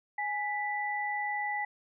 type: tone pair together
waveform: sine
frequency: 831 / 1976.5 Hz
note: G#5 / B6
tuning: +1 / +1 cents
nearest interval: octave + minor third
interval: 1500 cents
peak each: -33 / -33 dBFS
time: 0.18-1.65 s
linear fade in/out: 5 ms
effects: none